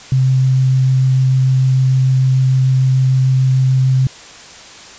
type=tone with vibrato; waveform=sine; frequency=130.81 Hz; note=C3; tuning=in tune; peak=-9 dBFS; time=0.12-4.07 s; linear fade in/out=2 ms; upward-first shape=triangle; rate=6.7 Hz; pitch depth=8 cents each way; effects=white hiss -36 dBFS RMS until 4.98 s + resampled to 16000 Hz